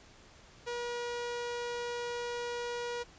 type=tone; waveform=sawtooth; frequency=480 Hz; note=B4; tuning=49 cents flat; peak=-31 dBFS; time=0.66-3.04 s; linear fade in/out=20 ms; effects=pink hiss -57 dBFS RMS until 3.18 s + resampled to 16000 Hz